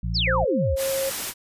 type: harmonic tone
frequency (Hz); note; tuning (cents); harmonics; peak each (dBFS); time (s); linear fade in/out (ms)
56.9; A#1; -41; 1 / 2 / 3; -26 / -29 / -31; 0.03-0.45; 5
type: exponential sweep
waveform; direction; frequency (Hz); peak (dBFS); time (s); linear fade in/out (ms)
sine; down; 5600 to 57.4; -21; 0.14-0.76; 20
type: tone with pitch glide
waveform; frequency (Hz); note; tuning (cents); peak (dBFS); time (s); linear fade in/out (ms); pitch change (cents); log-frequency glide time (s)
sine; 526 to 538.9; C5 to C#5; +9 to -49; -23; 0.27-1.1; 10; +42; 0.56-0.63
type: noise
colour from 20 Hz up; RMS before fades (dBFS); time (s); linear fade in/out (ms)
white; -29; 0.76-1.34; 50
effects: resampled to 32000 Hz